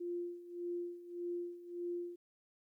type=tone with tremolo; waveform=sine; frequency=349.2 Hz; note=F4; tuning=in tune; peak=-36 dBFS; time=0-2.16 s; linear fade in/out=10 ms; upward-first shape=sine; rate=1.7 Hz; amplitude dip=80%; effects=13-bit